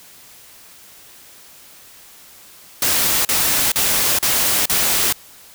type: noise bursts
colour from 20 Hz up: white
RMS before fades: -17 dBFS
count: 5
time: 2.82-5.126 s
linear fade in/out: 2 ms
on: 430 ms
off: 39 ms
effects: white hiss -44 dBFS RMS until 5.54 s